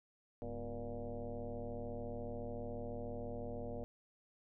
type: tone with frequency modulation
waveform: sine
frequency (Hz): 248.1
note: B3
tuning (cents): +8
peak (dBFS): -40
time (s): 0.42-3.84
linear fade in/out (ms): 0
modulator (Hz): 114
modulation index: 3.5
effects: none